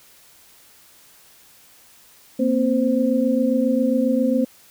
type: tone cluster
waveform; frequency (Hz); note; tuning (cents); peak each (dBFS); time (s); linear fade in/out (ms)
sine; 234.4 / 261.8 / 520; A#3 / C4 / C5; +10 / +1 / -11; -20 / -20 / -22; 2.39-4.45; 10
effects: white hiss -51 dBFS RMS until 4.7 s